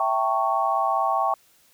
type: chord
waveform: sine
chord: A dominant seventh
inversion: second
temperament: equal with one note detuned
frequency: 659.3 / 784 / 899.5 / 1108.7 Hz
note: E5 / G5 / A5 / C#6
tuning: 0 / 0 / +38 / 0 cents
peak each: -27 / -24 / -28 / -24 dBFS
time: 0-1.34 s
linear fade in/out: 2 ms
effects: white hiss -59 dBFS RMS until 1.73 s